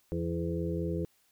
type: harmonic tone with a mistuned harmonic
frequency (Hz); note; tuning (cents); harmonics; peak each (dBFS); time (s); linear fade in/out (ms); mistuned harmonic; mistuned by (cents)
84.5; E2; +43; 1 / 2 / 4 / 5 / 6; -36 / -34 / -36 / -38 / -39; 0.12-1.05; 0; 4; -31
effects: white hiss -69 dBFS RMS until 1.31 s